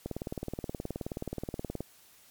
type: click train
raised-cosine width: 2 ms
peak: -21 dBFS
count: 34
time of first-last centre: 0.06-1.806 s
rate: 18.9 Hz
effects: white hiss -59 dBFS RMS until 2.3 s + MP3 96 kbps